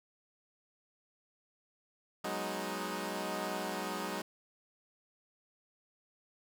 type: chord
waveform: 10% pulse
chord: G# minor seventh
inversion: third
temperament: equal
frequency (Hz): 185 / 207.7 / 246.9 / 311.1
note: F#3 / G#3 / B3 / D#4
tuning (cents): 0 / 0 / 0 / 0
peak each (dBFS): -32 / -32 / -37 / -33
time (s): 2.24-4.22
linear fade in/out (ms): 5
effects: none